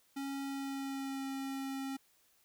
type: tone with pitch glide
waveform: square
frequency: 275.3 to 270.1 Hz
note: C#4 to C#4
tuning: -12 to -45 cents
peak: -38 dBFS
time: 0.16-1.97 s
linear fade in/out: 10 ms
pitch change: -33 cents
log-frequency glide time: 0.44-1.29 s
effects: white hiss -70 dBFS RMS until 2.44 s